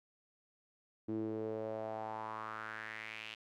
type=tone with band-pass filter sweep; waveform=sawtooth; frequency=109.6 Hz; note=A2; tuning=6 cents flat; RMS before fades=-42 dBFS; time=1.08-3.35 s; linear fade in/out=10 ms; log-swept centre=300 to 2900 Hz; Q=4.1; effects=none